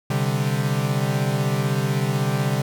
45% pulse chord, C suspended second, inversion none, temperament equal, 130.81 / 146.83 / 196 Hz, C3 / D3 / G3, 0 / 0 / 0 cents, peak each -23 / -24 / -27 dBFS, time 0.1-2.62 s, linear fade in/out 5 ms, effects none

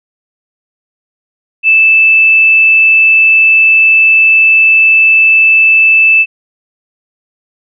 sine tone, 2634 Hz, E7, 2 cents flat, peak -3 dBFS, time 1.63-6.26 s, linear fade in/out 50 ms, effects none

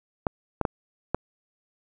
clicks, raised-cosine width 1 ms, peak -9 dBFS, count 4, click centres 0.268 / 0.613 / 0.652 / 1.146 s, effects none

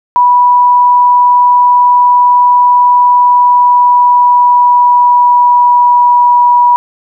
sine tone with pitch glide, 981 to 972 Hz, B5 to B5, -12 to -28 cents, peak -3 dBFS, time 0.16-6.76 s, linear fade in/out 0 ms, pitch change -16 cents, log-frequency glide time 3.17-6.39 s, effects none

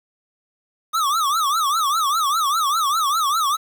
square tone with vibrato, 1215 Hz, D#6, 42 cents flat, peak -18 dBFS, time 0.93-3.57 s, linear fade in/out 20 ms, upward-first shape triangle, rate 5 Hz, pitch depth 210 cents each way, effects 8-bit

